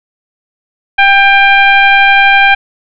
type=tone with frequency modulation; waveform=sine; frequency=1588 Hz; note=G6; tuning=22 cents sharp; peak=-3 dBFS; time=0.98-2.55 s; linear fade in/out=10 ms; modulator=797 Hz; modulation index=1.4; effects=none